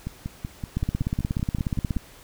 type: two click trains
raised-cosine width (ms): 5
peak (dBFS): -17 / -12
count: 11 / 21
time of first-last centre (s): 0.07-1.964 / 0.77-1.968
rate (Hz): 5.28 / 16.7
effects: pink hiss -49 dBFS RMS until 2.23 s